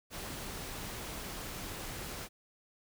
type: noise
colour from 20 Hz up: pink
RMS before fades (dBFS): -42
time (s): 0.1-2.29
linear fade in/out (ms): 50
effects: none